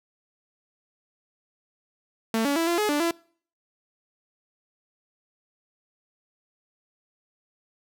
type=tone with pitch steps; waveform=sawtooth; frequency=224.4 / 283.8 / 331 / 342.9 / 422.2 / 293 / 336.9 Hz; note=A3 / C#4 / E4 / F4 / G#4 / D4 / E4; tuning=+34 / +41 / +7 / -32 / +29 / -4 / +38 cents; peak=-18 dBFS; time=2.34-3.11 s; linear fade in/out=2 ms; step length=110 ms; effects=noise-tail reverb RT60 0.5 s tail -24 dB re dry